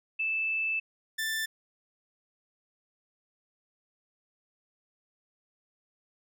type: tone pair in turn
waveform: sine / sawtooth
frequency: 2634 / 1770.2 Hz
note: E7 / A6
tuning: -2 / +10 cents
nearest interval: perfect fifth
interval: 688 cents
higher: first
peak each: -27 / -26 dBFS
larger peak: second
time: 0.19-0.8 / 1.18-1.46 s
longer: first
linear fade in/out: 10 ms
effects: none